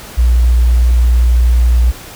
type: tone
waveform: sine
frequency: 60 Hz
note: B1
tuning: 49 cents flat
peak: -6 dBFS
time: 0.17-1.92 s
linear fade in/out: 20 ms
effects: pink hiss -32 dBFS RMS until 2.15 s